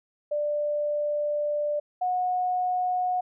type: tone pair in turn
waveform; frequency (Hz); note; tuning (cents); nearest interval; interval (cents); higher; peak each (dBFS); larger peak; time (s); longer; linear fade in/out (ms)
sine; 591 / 728.9; D5 / F#5; +11 / -26; major third; 363; second; -24 / -23; second; 0.31-1.8 / 2.01-3.21; first; 10
effects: none